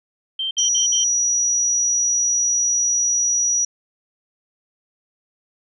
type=tone bursts; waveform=sine; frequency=3138 Hz; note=G7; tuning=1 cent sharp; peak=-21 dBFS; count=4; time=0.39-1.041 s; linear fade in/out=5 ms; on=120 ms; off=57 ms
type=tone; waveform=sine; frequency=5820 Hz; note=F#8; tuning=29 cents flat; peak=-16 dBFS; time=0.58-3.65 s; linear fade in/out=5 ms
effects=none